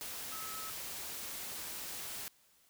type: tone in noise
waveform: sine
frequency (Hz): 1293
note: E6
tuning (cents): -34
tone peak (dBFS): -46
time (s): 0.32-0.7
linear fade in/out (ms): 0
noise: white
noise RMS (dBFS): -43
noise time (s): 0.01-2.28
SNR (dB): -6
effects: white hiss -68 dBFS RMS until 2.69 s